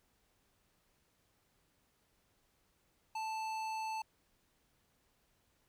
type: tone with tanh clipping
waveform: sine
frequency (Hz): 880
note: A5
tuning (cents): 0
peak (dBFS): -39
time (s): 3.15-4.02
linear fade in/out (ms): 5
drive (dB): 17
effects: pink hiss -75 dBFS RMS until 5.68 s